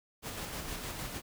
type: noise with tremolo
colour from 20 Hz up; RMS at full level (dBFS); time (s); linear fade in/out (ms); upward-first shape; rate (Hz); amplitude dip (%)
pink; -39; 0.22-1.22; 50; square; 6.5; 30
effects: none